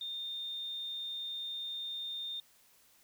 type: tone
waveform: sine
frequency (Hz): 3635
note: A#7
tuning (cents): -44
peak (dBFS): -37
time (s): 0.01-2.4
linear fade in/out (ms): 2
effects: white hiss -65 dBFS RMS until 3.03 s